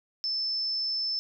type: tone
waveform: sine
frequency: 5274 Hz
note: E8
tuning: in tune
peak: -27 dBFS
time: 0.24-1.19 s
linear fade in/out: 0 ms
effects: none